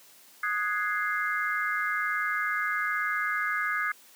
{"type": "chord", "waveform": "sine", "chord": "Ab dominant seventh", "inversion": "second", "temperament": "equal", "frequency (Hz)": [1244.5, 1480, 1661.2, 2093], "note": ["Eb6", "Gb6", "Ab6", "C7"], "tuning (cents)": [0, 0, 0, 0], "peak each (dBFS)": [-31, -34, -30, -33], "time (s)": [0.43, 3.92], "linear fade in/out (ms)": 5, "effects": ["white hiss -55 dBFS RMS until 4.15 s", "high-pass 200 Hz 12 dB/octave"]}